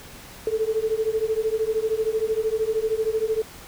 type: beating tone pair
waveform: sine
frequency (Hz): 433.8 / 446.8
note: A4 / A4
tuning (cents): -25 / +27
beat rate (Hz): 13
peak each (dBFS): -24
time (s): 0.47-3.42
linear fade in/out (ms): 2
effects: pink hiss -43 dBFS RMS until 3.67 s